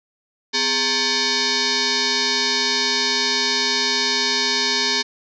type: tone with frequency modulation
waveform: sine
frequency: 253.9 Hz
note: B3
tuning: 48 cents sharp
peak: -17 dBFS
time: 0.53-5.03 s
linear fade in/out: 20 ms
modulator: 666 Hz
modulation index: 8
effects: none